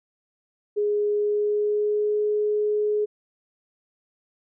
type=tone with pitch glide; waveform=sine; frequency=415.3 to 420.4 Hz; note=G#4 to G#4; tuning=0 to +21 cents; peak=-20 dBFS; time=0.76-3.06 s; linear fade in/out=20 ms; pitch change=+21 cents; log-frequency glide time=1.12-2.2 s; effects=none